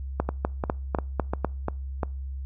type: two click trains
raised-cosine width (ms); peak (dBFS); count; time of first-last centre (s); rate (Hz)
1; -9 / -12; 6 / 6; 0.2-1.447 / 0.29-2.032; 4.01 / 2.87
effects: noise-tail reverb RT60 0.4 s tail -26 dB re dry + added 67 Hz sine -31 dBFS peak until 2.45 s